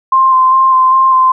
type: tone with vibrato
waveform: sine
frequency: 1046.5 Hz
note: C6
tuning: in tune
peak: -5 dBFS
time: 0.12-1.32 s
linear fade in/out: 5 ms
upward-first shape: square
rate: 2.5 Hz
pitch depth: 14 cents each way
effects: none